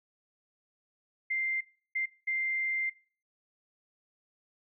sine tone bursts at uneven times, 2093 Hz, C7, in tune, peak -28 dBFS, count 3, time 1.3-1.61 / 1.95-2.06 / 2.27-2.9 s, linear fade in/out 10 ms, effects noise-tail reverb RT60 0.4 s tail -22 dB re dry

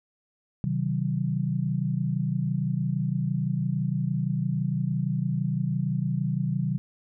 sine chord, C diminished, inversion none, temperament just, 130.81 / 156.98 / 188.37 Hz, C3 / Eb3 / Gb3, 0 / +16 / +31 cents, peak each -28 / -28 / -29 dBFS, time 0.64-6.78 s, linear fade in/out 0 ms, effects none

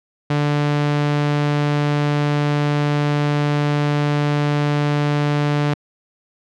sawtooth tone, 146.6 Hz, D3, 3 cents flat, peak -12 dBFS, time 0.3-5.74 s, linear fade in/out 5 ms, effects low-pass 4000 Hz 12 dB/octave

